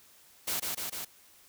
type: noise with echo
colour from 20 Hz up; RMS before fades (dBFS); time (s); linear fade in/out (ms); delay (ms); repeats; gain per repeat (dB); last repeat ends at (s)
white; -32; 0.47-0.6; 10; 150; 3; -2; 1.05
effects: white hiss -59 dBFS RMS until 1.48 s